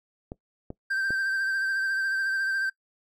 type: clicks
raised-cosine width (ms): 2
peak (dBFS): -22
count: 3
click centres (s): 0.319 / 0.704 / 1.106
type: tone with vibrato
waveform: triangle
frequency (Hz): 1568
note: G6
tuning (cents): 0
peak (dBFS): -23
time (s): 0.9-2.7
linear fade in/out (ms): 10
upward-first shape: sine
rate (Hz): 14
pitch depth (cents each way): 28
effects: noise-tail reverb RT60 0.1 s tail -21 dB re dry